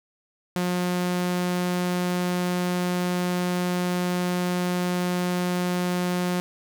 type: tone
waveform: sawtooth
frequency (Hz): 178.9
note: F3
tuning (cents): +42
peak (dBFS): -19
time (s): 0.56-6.4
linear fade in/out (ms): 0
effects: none